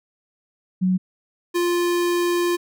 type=tone pair in turn; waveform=sine / square; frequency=185 / 349.2 Hz; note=F#3 / F4; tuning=0 / 0 cents; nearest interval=major seventh; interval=1100 cents; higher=second; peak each=-16 / -19 dBFS; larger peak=first; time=0.81-0.98 / 1.54-2.57 s; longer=second; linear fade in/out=20 ms; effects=none